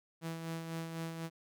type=tone with tremolo; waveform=sawtooth; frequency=164.2 Hz; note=E3; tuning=6 cents flat; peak=-33 dBFS; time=0.21-1.3 s; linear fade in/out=50 ms; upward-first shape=sine; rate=4 Hz; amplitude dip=45%; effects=none